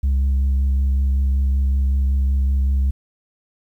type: tone with vibrato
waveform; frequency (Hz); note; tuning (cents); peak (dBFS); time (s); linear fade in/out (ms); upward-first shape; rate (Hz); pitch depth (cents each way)
sine; 67.4; C#2; -48; -12; 0.03-2.91; 10; sine; 5.3; 18
effects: tanh soft clip ceiling -14 dBFS + 9-bit